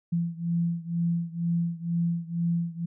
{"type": "beating tone pair", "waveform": "sine", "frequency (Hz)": [169, 171.1], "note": ["E3", "F3"], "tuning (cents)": [43, -35], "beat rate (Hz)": 2.1, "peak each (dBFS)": [-27, -29], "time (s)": [0.12, 2.86], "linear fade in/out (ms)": 10, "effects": []}